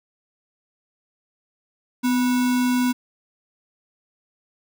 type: tone with sample-and-hold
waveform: sine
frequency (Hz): 250.6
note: B3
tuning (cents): +25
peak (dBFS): -17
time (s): 2.03-2.93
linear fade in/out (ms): 20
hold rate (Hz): 1225
effects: none